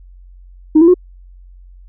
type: tone with pitch steps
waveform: sine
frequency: 310.8 / 335 / 361.2 Hz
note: D#4 / E4 / F#4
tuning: -2 / +28 / -42 cents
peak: -3 dBFS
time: 0.75-0.942 s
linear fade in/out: 10 ms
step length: 64 ms
effects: tanh soft clip ceiling -1 dBFS + added 45 Hz sine -37 dBFS peak until 1.88 s